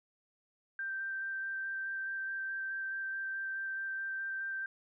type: tone with vibrato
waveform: sine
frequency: 1568 Hz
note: G6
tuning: in tune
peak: -35 dBFS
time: 0.79-4.66 s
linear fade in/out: 2 ms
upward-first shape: square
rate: 4.7 Hz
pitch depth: 8 cents each way
effects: none